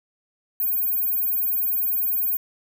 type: tone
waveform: sine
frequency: 15290 Hz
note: A#9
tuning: 43 cents sharp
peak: -20 dBFS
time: 0.6-2.37 s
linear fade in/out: 2 ms
effects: none